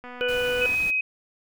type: click train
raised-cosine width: 0.5 ms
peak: -26 dBFS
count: 176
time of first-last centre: 0.04-0.749 s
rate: 247 Hz
type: harmonic tone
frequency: 493.9 Hz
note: B4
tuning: in tune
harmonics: 1 / 3 / 5 / 6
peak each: -24 / -29 / -31 / -32 dBFS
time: 0.21-0.66 s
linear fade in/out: 0 ms
type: noise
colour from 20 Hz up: pink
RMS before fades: -39 dBFS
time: 0.28-0.91 s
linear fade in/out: 10 ms
type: tone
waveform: sine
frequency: 2528 Hz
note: D#7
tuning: 27 cents sharp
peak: -21 dBFS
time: 0.61-1.01 s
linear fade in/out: 5 ms
effects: none